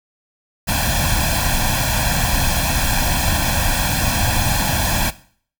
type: noise with comb filter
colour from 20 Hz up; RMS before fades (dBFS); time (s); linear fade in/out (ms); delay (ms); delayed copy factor
pink; -18; 0.67-5.11; 20; 1.2; +0.9
effects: noise-tail reverb RT60 0.5 s tail -17 dB re dry